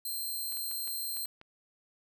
5% pulse tone, 4157 Hz, C8, 12 cents flat, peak -27 dBFS, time 0.05-1.26 s, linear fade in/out 5 ms
clicks, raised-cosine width 0.3 ms, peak -34 dBFS, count 7, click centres 0.523 / 0.571 / 0.714 / 0.876 / 1.169 / 1.255 / 1.414 s
effects none

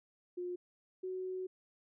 sine tone pair in turn, 356.9 / 371.7 Hz, F4 / F#4, +38 / +8 cents, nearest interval minor second, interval 70 cents, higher second, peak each -37 / -37 dBFS, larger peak neither, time 0.37-0.56 / 1.03-1.47 s, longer second, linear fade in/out 10 ms, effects none

